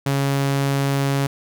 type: tone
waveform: sawtooth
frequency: 138.59 Hz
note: C#3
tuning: in tune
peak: -14 dBFS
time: 0.06-1.27 s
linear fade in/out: 5 ms
effects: none